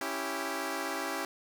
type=chord; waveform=10% pulse; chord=C# diminished; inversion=none; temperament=equal; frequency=277.2 / 329.6 / 392 Hz; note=C#4 / E4 / G4; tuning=0 / 0 / 0 cents; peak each=-29 dBFS; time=0.01-1.25 s; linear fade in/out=2 ms; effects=10-bit